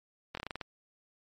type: slowing click train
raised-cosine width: 0.3 ms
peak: -21 dBFS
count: 8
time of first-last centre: 0.35-0.613 s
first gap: 23 ms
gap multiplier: 1.16
effects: MP3 64 kbps